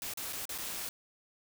white noise with dropouts, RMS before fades -39 dBFS, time 0.02-0.89 s, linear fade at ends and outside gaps 1 ms, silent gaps 0.137-0.173 / 0.326-0.331 / 0.454-0.492 / 0.579-0.584 s, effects none

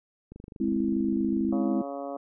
click train, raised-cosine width 3 ms, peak -30 dBFS, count 31, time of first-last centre 0.32-1.53 s, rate 24.8 Hz
sine chord, Ab augmented, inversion none, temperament equal, 207.7 / 261.6 / 329.6 Hz, Ab3 / C4 / E4, 0 / 0 / 0 cents, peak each -28 dBFS, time 0.6-1.82 s, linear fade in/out 5 ms
harmonic tone, 140 Hz, C#3, 18 cents sharp, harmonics 2 / 3 / 4 / 5 / 6 / 7 / 8 / 9, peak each -38 / -43 / -36 / -38 / -49 / -50 / -46 / -51 dBFS, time 1.52-2.17 s, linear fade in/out 5 ms
effects none

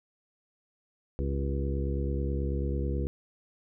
harmonic tone with a mistuned harmonic, 69.2 Hz, C#2, 2 cents flat, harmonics 1 / 2 / 3 / 4 / 5 / 6 / 7, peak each -29 / -35 / -39 / -40 / -39 / -41 / -40 dBFS, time 1.19-3.07 s, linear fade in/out 0 ms, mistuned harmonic 6, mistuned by -45 cents, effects none

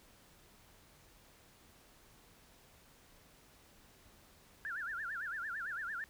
sine tone with vibrato, 1568 Hz, G6, in tune, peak -38 dBFS, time 4.65-6.04 s, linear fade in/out 0 ms, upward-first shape sine, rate 8.9 Hz, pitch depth 240 cents each way, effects pink hiss -63 dBFS RMS until 6.09 s

